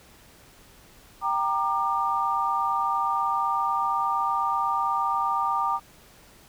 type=chord; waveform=sine; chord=G minor; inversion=none; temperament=equal with one note detuned; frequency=784 / 932.3 / 1196.6 Hz; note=G5 / Bb5 / D6; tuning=0 / 0 / +32 cents; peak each=-29 / -27 / -25 dBFS; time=1.21-5.8 s; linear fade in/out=50 ms; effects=pink hiss -53 dBFS RMS until 6.48 s